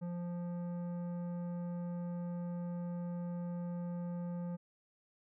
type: tone with tanh clipping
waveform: sine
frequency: 174.61 Hz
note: F3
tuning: in tune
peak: -39 dBFS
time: 0.01-4.57 s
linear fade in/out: 20 ms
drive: 12 dB
effects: none